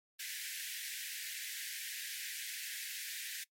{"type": "high-pass noise", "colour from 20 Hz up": "pink", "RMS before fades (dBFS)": -43, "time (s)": [0.19, 3.44], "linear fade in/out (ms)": 10, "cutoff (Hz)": 1600, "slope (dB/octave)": 96, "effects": ["noise-tail reverb RT60 0.1 s tail -21 dB re dry", "MP3 64 kbps"]}